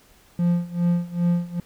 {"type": "tone with tremolo", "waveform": "triangle", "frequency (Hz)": 173.8, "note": "F3", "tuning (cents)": -8, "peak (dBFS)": -14, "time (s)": [0.39, 1.6], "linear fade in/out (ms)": 2, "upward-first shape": "sine", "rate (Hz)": 2.5, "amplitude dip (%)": 90, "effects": ["pink hiss -55 dBFS RMS until 1.65 s"]}